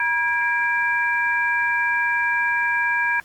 sine tone cluster, 955 / 1637 / 2350 Hz, A#5 / G#6 / D7, +42 / -25 / +1 cents, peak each -25 / -20 / -25 dBFS, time 0-3.2 s, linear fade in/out 2 ms, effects pink hiss -52 dBFS RMS until 3.24 s + Opus 32 kbps

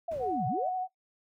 sine linear two-way sweep, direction down then up, 700 to 110 to 700 Hz, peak -31 dBFS, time 0.08-0.69 s, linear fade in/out 5 ms, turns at 0.47 s
brown noise with exponential decay, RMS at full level -40 dBFS, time 0.11-0.71 s, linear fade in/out 5 ms, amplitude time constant 130 ms
sine tone with vibrato, 740 Hz, F#5, in tune, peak -29 dBFS, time 0.19-0.88 s, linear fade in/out 50 ms, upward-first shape sine, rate 11 Hz, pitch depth 18 cents each way
effects noise-tail reverb RT60 0.1 s tail -17 dB re dry + high-pass 60 Hz 12 dB/octave

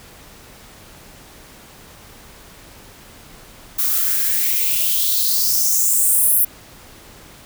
violet noise with high-pass filter sweep, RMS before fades -17 dBFS, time 3.78-6.45 s, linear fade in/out 10 ms, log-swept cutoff 1100 to 12000 Hz, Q 4.3, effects pink hiss -43 dBFS RMS until 7.45 s

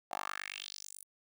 10% pulse tone with high-pass filter sweep, 49.1 Hz, G1, 4 cents sharp, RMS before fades -43 dBFS, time 0.11-1.04 s, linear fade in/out 10 ms, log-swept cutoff 720 to 11000 Hz, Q 3.5, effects none

